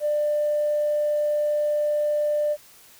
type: tone with tanh clipping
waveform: triangle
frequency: 595 Hz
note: D5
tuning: 22 cents sharp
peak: -20 dBFS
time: 0-2.57 s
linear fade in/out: 50 ms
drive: 4 dB
effects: white hiss -51 dBFS RMS until 2.99 s